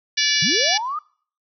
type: harmonic tone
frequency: 578 Hz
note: D5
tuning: 28 cents flat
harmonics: 3 / 4 / 5 / 6 / 7 / 8 / 9 / 10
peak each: -25 / -25 / -25 / -25 / -25 / -25 / -25 / -25 dBFS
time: 0.17-0.78 s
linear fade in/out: 10 ms
type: linear sweep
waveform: sine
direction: up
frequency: 130.81 to 1268 Hz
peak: -23 dBFS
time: 0.42-0.99 s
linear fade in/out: 5 ms
effects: noise-tail reverb RT60 0.5 s tail -25 dB re dry